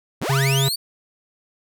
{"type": "linear sweep", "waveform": "sawtooth", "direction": "up", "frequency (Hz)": [48.9, 4656], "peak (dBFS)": -19, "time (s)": [0.21, 0.76], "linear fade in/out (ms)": 10}
{"type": "tone", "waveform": "square", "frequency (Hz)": 135.9, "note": "C#3", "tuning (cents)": -34, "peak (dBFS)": -18, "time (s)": [0.29, 0.69], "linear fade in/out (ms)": 10}
{"effects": []}